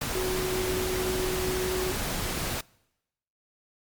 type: tone in noise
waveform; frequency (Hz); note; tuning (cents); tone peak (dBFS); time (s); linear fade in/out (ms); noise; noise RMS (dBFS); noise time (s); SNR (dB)
sine; 370; F#4; 0; -28; 0.15-1.92; 5; pink; -31; 0.01-2.61; 0
effects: noise-tail reverb RT60 0.9 s tail -25 dB re dry + Opus 48 kbps